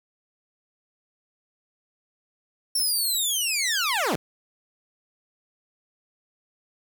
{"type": "linear sweep", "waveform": "15% pulse", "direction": "down", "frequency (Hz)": [5460, 113.1], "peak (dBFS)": -16, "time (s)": [2.75, 4.16], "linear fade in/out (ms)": 5, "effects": ["9-bit"]}